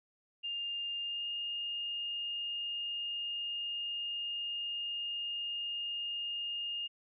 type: tone with pitch glide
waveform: sine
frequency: 2809 to 2832 Hz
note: F7 to F7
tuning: +9 to +23 cents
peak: -35 dBFS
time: 0.43-6.88 s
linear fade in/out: 20 ms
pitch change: +14 cents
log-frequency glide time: 1.02-1.26 s
effects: none